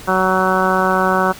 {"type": "harmonic tone", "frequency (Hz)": 187.2, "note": "F#3", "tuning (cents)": 20, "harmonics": [1, 2, 3, 4, 5, 6, 7, 8], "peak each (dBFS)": [-21, -21, -21, -21, -21, -21, -21, -21], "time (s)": [0.07, 1.33], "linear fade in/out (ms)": 20, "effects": ["pink hiss -36 dBFS RMS until 1.39 s"]}